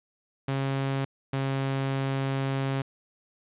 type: tone pair in turn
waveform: sawtooth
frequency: 136 / 135.48 Hz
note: C#3 / C#3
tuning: -33 / -39 cents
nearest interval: unison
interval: 6 cents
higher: first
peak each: -22 dBFS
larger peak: neither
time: 0.48-1.05 / 1.33-2.82 s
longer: second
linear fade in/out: 5 ms
effects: resampled to 8000 Hz + 10-bit